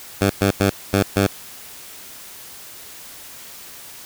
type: tone bursts at uneven times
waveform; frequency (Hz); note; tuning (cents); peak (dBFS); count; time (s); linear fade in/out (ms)
10% pulse; 98.5; G2; +9; -6; 5; 0.21-0.3 / 0.41-0.51 / 0.6-0.7 / 0.93-1.03 / 1.16-1.27; 5
effects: white hiss -39 dBFS RMS until 4.05 s